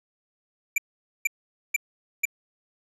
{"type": "tone bursts", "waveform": "square", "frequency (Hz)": 2349, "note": "D7", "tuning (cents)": 0, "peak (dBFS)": -20, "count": 4, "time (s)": [0.76, 2.254], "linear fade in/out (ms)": 5, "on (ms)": 21, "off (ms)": 470, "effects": ["resampled to 32000 Hz"]}